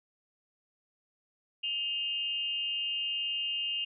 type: tone with amplitude modulation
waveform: sine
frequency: 2820 Hz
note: F7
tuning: 16 cents sharp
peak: -27 dBFS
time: 1.63-3.85 s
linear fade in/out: 10 ms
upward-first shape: sine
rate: 279 Hz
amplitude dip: 70%
effects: none